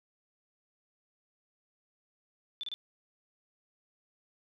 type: tone bursts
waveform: sine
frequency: 3520 Hz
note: A7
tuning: in tune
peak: -35 dBFS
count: 3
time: 2.61-2.74 s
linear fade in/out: 0 ms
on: 24 ms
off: 29 ms
effects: none